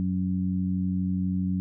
harmonic tone, 92.4 Hz, F#2, 2 cents flat, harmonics 1 / 2 / 3, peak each -31 / -25 / -34 dBFS, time 0-1.6 s, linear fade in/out 0 ms, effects none

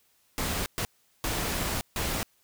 pink noise bursts at uneven times, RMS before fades -30 dBFS, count 4, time 0.38-0.66 / 0.78-0.85 / 1.24-1.81 / 1.96-2.23 s, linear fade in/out 0 ms, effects white hiss -67 dBFS RMS until 2.43 s

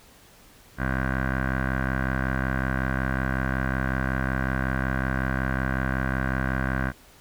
15% pulse tone with low-pass filter, 65.41 Hz, C2, in tune, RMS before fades -26 dBFS, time 0.77-6.93 s, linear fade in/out 50 ms, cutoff 1600 Hz, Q 5.3, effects pink hiss -53 dBFS RMS until 7.2 s

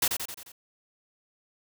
white noise with echo, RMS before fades -24 dBFS, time 0.02-0.08 s, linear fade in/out 5 ms, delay 88 ms, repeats 5, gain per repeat -5 dB, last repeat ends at 0.52 s, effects none

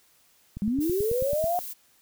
click train, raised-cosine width 5 ms, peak -23 dBFS, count 9, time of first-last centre 0.57-1.441 s, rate 9.18 Hz
sine linear sweep, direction up, 192.6 to 728 Hz, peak -23 dBFS, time 0.62-1.59 s, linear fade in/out 0 ms
violet noise, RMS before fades -37 dBFS, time 0.8-1.74 s, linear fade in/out 20 ms
effects white hiss -62 dBFS RMS until 2.01 s

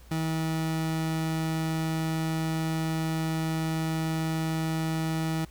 30% pulse tone, 160.4 Hz, E3, 47 cents flat, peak -24 dBFS, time 0.11-5.45 s, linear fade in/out 5 ms, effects added 60 Hz sine -48 dBFS peak until 5.5 s + pink hiss -57 dBFS RMS until 5.5 s

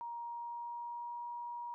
sine tone with pitch glide, 942 to 954 Hz, A#5 to A#5, +18 to +40 cents, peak -40 dBFS, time 0.01-1.74 s, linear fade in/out 0 ms, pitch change +22 cents, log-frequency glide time 0.2-1.25 s, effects none

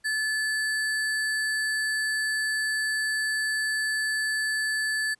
sine tone with sample-and-hold, 1730 Hz, A6, 30 cents flat, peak -24 dBFS, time 0.04-5.15 s, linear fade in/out 20 ms, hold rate 6300 Hz, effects pink hiss -68 dBFS RMS until 5.19 s + resampled to 24000 Hz

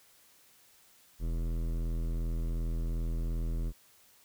sine tone with hard clipping, 41.35 Hz, E1, 6 cents sharp, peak -32 dBFS, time 1.19-3.73 s, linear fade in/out 50 ms, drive 16 dB, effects white hiss -62 dBFS RMS until 4.24 s

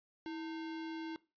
sine tone with sample-and-hold, 323.7 Hz, E4, 31 cents flat, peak -39 dBFS, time 0.26-1.16 s, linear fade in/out 0 ms, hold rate 1225 Hz, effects noise-tail reverb RT60 0.3 s tail -20 dB re dry + resampled to 11025 Hz

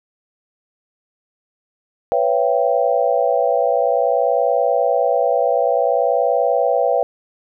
sine chord, C# half-diminished seventh, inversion third, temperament equal with one note detuned, 493.9 / 554.4 / 674.7 / 784 Hz, B4 / C#5 / E5 / G5, 0 / 0 / +40 / 0 cents, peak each -19 / -19 / -19 / -21 dBFS, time 2.12-7.03 s, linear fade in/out 0 ms, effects none

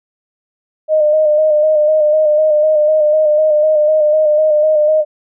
sine tone with vibrato, 612 Hz, D#5, 29 cents flat, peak -8 dBFS, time 0.88-5.05 s, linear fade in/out 50 ms, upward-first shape square, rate 4 Hz, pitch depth 28 cents each way, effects none

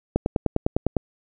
click train, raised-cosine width 2 ms, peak -6 dBFS, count 9, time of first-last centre 0.16-0.967 s, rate 9.91 Hz, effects none

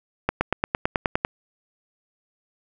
accelerating click train, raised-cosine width 0.5 ms, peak -5 dBFS, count 10, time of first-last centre 0.29-1.249 s, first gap 120 ms, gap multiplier 0.97, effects none

